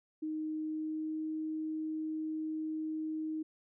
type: tone with pitch glide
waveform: sine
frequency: 311.1 to 313.3 Hz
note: D#4 to D#4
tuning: 0 to +12 cents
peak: -34 dBFS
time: 0.22-3.43 s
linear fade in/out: 10 ms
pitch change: +12 cents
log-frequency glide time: 0.64-1.25 s
effects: none